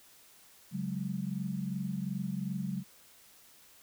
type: chord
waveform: sine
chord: C# suspended fourth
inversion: none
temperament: equal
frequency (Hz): 138.59 / 185 / 207.7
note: C#3 / F#3 / G#3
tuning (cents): 0 / 0 / 0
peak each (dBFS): -39 / -35 / -38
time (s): 0.71-2.84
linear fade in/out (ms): 50
effects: white hiss -59 dBFS RMS until 3.82 s